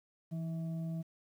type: tone with frequency modulation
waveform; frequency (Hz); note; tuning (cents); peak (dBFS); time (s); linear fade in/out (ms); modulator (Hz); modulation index
sine; 164.81; E3; 0; -35; 0.31-1.03; 20; 486; 0.31
effects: 11-bit